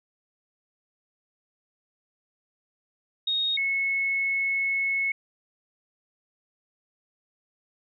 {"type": "tone pair in turn", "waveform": "sine", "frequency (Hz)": [3731, 2193], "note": ["A#7", "C#7"], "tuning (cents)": [1, -19], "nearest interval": "major sixth", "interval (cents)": 920, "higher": "first", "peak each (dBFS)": -23, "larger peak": "neither", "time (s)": [[3.27, 3.57], [3.57, 5.12]], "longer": "second", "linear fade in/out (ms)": 5, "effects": []}